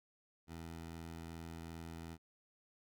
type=tone; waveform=15% pulse; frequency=82.6 Hz; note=E2; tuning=4 cents sharp; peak=-40 dBFS; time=0.47-2.18 s; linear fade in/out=50 ms; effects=none